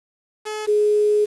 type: tone pair in turn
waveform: sawtooth / sine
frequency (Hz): 427.8 / 419.2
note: A4 / G#4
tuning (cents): -49 / +16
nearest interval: unison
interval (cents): 35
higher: first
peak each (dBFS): -22 / -14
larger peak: second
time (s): 0.45-0.67 / 0.67-1.26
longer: second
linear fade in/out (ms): 20
effects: resampled to 24000 Hz + 7-bit